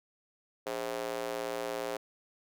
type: tone with high-pass filter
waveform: square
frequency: 58.6 Hz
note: A#1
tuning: 10 cents sharp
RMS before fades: -36 dBFS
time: 0.66-1.97 s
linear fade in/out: 5 ms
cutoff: 490 Hz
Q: 2.5
effects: none